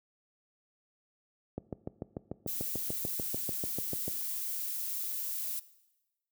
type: click train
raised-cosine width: 2 ms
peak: -22 dBFS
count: 18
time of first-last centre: 1.58-4.08 s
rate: 6.8 Hz
type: noise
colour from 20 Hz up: violet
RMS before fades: -36 dBFS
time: 2.47-5.6 s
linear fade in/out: 10 ms
effects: noise-tail reverb RT60 1.0 s tail -18 dB re dry + high-pass 80 Hz 12 dB/octave